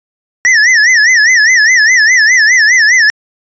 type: tone with vibrato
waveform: square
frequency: 1864.7 Hz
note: A#6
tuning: in tune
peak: -5 dBFS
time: 0.45-3.1 s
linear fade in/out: 0 ms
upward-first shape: sine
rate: 4.9 Hz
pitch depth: 170 cents each way
effects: resampled to 16000 Hz